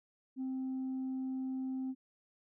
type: tone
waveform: sine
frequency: 261.6 Hz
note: C4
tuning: in tune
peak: -33 dBFS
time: 0.36-1.95 s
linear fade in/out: 50 ms
effects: tanh soft clip ceiling -33 dBFS